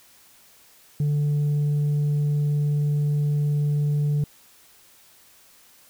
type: tone with tanh clipping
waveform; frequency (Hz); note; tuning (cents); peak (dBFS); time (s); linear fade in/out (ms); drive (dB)
sine; 146.83; D3; 0; -20; 1-4.24; 2; 2
effects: white hiss -54 dBFS RMS until 5.89 s